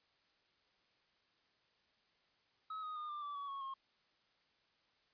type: tone with pitch steps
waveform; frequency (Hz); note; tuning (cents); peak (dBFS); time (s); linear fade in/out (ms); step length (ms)
triangle; 1281 / 1249.6 / 1218.9 / 1189 / 1159.8 / 1131.4 / 1103.6 / 1076.6; E6 / D#6 / D#6 / D6 / D6 / C#6 / C#6 / C6; -50 / +7 / -36 / +21 / -22 / +35 / -8 / +49; -40; 2.7-3.74; 5; 130
effects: white hiss -75 dBFS RMS until 5.13 s + resampled to 11025 Hz